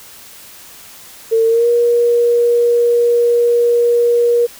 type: tone with pitch glide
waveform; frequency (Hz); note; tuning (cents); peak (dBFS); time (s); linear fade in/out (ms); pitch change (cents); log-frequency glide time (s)
sine; 451.7 to 475.5; A4 to A#4; +45 to +34; -9; 1.31-4.47; 20; +89; 1.47-1.68
effects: white hiss -38 dBFS RMS until 4.59 s